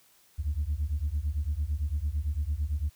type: beating tone pair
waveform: sine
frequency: 69.7 / 78.6 Hz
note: C#2 / D#2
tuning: +10 / +18 cents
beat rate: 8.9 Hz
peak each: -29 dBFS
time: 0.38-2.9 s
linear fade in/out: 20 ms
effects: tanh soft clip ceiling -22 dBFS + white hiss -62 dBFS RMS until 2.95 s